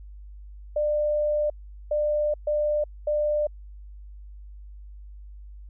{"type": "tone bursts at uneven times", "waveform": "sine", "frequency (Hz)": 597, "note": "D5", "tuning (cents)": 28, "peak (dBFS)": -21, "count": 4, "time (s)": [[0.76, 1.5], [1.91, 2.34], [2.47, 2.84], [3.07, 3.47]], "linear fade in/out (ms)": 5, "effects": ["added 50 Hz sine -40 dBFS peak until 5.69 s"]}